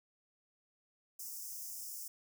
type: high-pass noise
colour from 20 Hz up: white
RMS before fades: -45 dBFS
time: 1.19-2.08 s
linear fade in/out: 5 ms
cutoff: 5100 Hz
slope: 96 dB/octave
effects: none